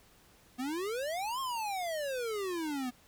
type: exponential two-way sweep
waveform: square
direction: up then down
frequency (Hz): 242.2 to 1088 to 242.2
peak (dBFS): -34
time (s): 0.58-2.91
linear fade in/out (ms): 20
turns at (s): 1.4
effects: pink hiss -62 dBFS RMS until 3.07 s